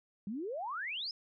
sine exponential sweep, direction up, 188.5 to 5280 Hz, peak -36 dBFS, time 0.27-1.11 s, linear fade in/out 2 ms, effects none

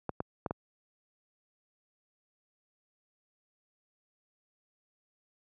clicks, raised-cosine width 1 ms, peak -18 dBFS, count 4, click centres 0.093 / 0.204 / 0.462 / 0.509 s, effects high-pass 80 Hz 12 dB/octave

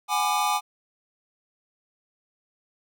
square chord, G# half-diminished seventh, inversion third, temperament just, 747.5 / 830.6 / 996.7 / 1196.1 Hz, F#5 / G#5 / B5 / D6, +17 / 0 / +16 / +31 cents, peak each -31 / -26 / -32 / -27 dBFS, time 0.08-0.61 s, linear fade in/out 50 ms, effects none

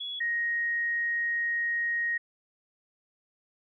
sine tone pair in turn, 3374 / 1875.1 Hz, G#7 / A#6, +27 / +10 cents, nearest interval minor seventh, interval 1017 cents, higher first, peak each -33 / -26 dBFS, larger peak second, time 0-0.2 / 0.2-2.18 s, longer second, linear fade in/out 10 ms, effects none

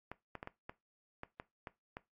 clicks, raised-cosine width 0.5 ms, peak -28 dBFS, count 9, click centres 0.116 / 0.353 / 0.429 / 0.474 / 0.695 / 1.234 / 1.399 / 1.672 / 1.969 s, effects noise-tail reverb RT60 0.2 s tail -18 dB re dry + AAC 64 kbps

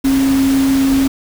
sine tone in noise, 270 Hz, C#4, 45 cents flat, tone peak -10 dBFS, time 0.04-1.08 s, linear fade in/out 10 ms, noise pink, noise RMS -24 dBFS, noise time 0.04-1.08 s, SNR +11 dB, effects none

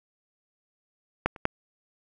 clicks, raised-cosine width 0.5 ms, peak -7 / -28 / -7 dBFS, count 3, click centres 1.26 / 1.362 / 1.454 s, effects none

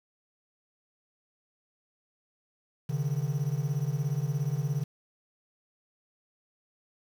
triangle beating tone pair, 134.8 / 151.8 Hz, C#3 / D#3, -48 / -42 cents, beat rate 17 Hz, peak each -28 dBFS, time 2.89-4.84 s, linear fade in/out 10 ms, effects 8-bit

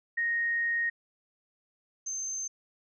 sine tone pair in turn, 1864.7 / 6272 Hz, A#6 / G8, 0 / 0 cents, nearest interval octave + major sixth, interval 2100 cents, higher second, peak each -26 / -32 dBFS, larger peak first, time 0.17-0.9 / 2.06-2.48 s, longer first, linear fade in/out 10 ms, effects none

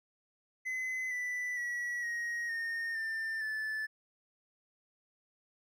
triangle tone with pitch steps, 2033 / 1982 / 1932.2 / 1883.8 / 1836.5 / 1790.4 / 1745.5 Hz, B6 / B6 / B6 / A#6 / A#6 / A6 / A6, +50 / +6 / -38 / +18 / -26 / +30 / -14 cents, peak -32 dBFS, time 0.65-3.87 s, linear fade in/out 20 ms, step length 460 ms, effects none

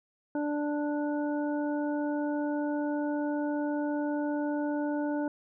harmonic tone, 294.2 Hz, D4, 3 cents sharp, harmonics 1 / 2 / 3 / 5, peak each -29 / -35 / -39 / -43 dBFS, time 0.35-5.28 s, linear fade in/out 2 ms, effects none

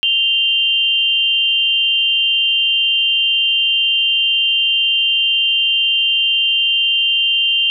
sine tone pair together, 2794 / 3136 Hz, F7 / G7, 0 / 0 cents, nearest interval major second, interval 200 cents, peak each -15 dBFS, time 0.03-7.7 s, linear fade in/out 0 ms, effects none

